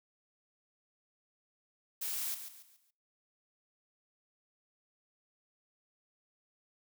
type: noise with echo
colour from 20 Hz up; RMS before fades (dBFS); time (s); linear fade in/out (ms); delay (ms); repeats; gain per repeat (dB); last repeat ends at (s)
blue; -37; 2.01-2.35; 10; 140; 4; -9; 2.91
effects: noise-tail reverb RT60 0.6 s tail -26 dB re dry